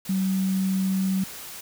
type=tone in noise; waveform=sine; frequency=190.2 Hz; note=F#3; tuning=48 cents sharp; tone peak=-21 dBFS; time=0.09-1.24 s; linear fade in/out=5 ms; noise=white; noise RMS=-39 dBFS; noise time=0.05-1.61 s; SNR=+15 dB; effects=none